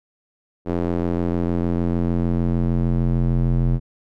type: tone with band-pass filter sweep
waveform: square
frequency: 43.3 Hz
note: F1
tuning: 14 cents flat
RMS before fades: -20 dBFS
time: 0.65-3.8 s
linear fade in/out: 50 ms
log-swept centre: 370 to 130 Hz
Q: 1.1
effects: none